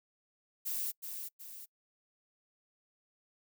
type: noise with echo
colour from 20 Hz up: violet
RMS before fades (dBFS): -36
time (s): 0.65-0.92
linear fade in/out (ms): 20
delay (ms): 370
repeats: 2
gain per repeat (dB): -6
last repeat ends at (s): 1.66
effects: noise-tail reverb RT60 0.1 s tail -25 dB re dry